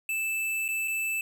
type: tone with dropouts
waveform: square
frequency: 2637 Hz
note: E7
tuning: in tune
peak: -28 dBFS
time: 0.09-1.21 s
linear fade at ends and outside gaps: 2 ms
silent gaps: 0.681-0.687 / 0.877-0.88 s
effects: none